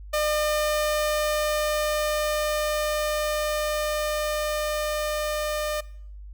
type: tone with level ramp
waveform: sawtooth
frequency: 604 Hz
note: D5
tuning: 48 cents sharp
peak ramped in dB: -18 to -22 dBFS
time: 0.13-5.81 s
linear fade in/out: 10 ms
effects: noise-tail reverb RT60 0.6 s tail -21 dB re dry + added 50 Hz sine -38 dBFS peak until 6.33 s